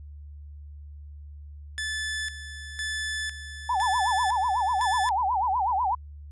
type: tone with tremolo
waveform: sawtooth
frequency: 1741 Hz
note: A6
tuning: 19 cents flat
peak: -25 dBFS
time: 1.78-5.09 s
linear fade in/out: 0 ms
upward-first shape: square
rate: 0.99 Hz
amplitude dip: 70%
type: tone with vibrato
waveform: sine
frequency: 869 Hz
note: A5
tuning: 22 cents flat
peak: -22 dBFS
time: 3.69-5.95 s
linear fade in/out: 5 ms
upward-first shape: sine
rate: 8.1 Hz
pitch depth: 260 cents each way
effects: added 73 Hz sine -40 dBFS peak until 6.31 s + resampled to 24000 Hz